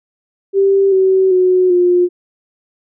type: tone with pitch steps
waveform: sine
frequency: 392 / 379.5 / 367.4 / 355.7 Hz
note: G4 / F#4 / F#4 / F4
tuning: 0 / +44 / -12 / +32 cents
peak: -8 dBFS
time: 0.53-2.09 s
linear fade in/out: 50 ms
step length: 390 ms
effects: none